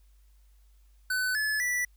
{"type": "tone with pitch steps", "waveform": "square", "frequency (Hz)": [1506, 1720, 1964.4], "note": ["F#6", "A6", "B6"], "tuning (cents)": [30, -40, -10], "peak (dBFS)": -27, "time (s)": [1.1, 1.85], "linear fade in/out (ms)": 5, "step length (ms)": 250, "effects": ["added 50 Hz sine -56 dBFS peak until 1.96 s", "white hiss -72 dBFS RMS until 1.96 s"]}